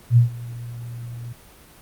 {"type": "tone with ADSR envelope", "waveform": "sine", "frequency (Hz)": 119.2, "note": "A#2", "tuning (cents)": 39, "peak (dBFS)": -8, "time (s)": [0.1, 1.33], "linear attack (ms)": 69, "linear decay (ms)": 120, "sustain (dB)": -22, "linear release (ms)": 6, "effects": ["pink hiss -48 dBFS RMS until 1.81 s", "Opus 32 kbps"]}